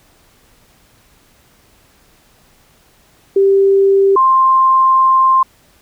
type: tone pair in turn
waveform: sine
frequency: 392 / 1052 Hz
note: G4 / C6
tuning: 0 / +9 cents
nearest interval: octave + perfect fourth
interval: 1709 cents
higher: second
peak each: -7 dBFS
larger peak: neither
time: 3.36-4.16 / 4.16-5.43 s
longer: second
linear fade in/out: 5 ms
effects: pink hiss -51 dBFS RMS until 5.81 s